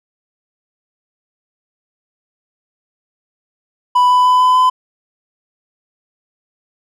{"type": "tone with pitch steps", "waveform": "triangle", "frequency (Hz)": [991, 996.7, 1002.5, 1008.3, 1014.2], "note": ["B5", "B5", "B5", "B5", "B5"], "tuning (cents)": [6, 16, 26, 36, 46], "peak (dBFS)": -6, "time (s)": [3.95, 4.7], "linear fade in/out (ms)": 10, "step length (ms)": 150, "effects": []}